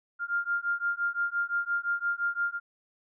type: beating tone pair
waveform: sine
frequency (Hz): 1398 / 1403.8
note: F6 / F6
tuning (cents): +1 / +9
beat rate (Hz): 5.8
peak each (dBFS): -30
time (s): 0.19-2.6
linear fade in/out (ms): 50
effects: none